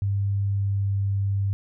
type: tone with pitch glide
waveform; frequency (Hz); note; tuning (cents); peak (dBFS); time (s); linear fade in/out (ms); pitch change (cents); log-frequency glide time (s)
sine; 99.6 to 98.97; G2 to G2; +28 to +17; -21; 0.02-1.53; 0; -11; 0.49-0.96
effects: none